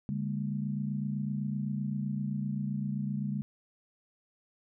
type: tone cluster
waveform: sine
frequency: 142.7 / 203 / 230.8 Hz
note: D3 / G#3 / A#3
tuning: -49 / -39 / -17 cents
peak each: -34 / -33 / -40 dBFS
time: 0.09-3.42 s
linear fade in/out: 0 ms
effects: none